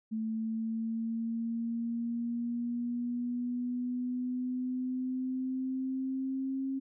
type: linear sweep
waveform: sine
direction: up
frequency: 220 to 268.9 Hz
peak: -31 dBFS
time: 0.11-6.8 s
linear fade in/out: 20 ms
effects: none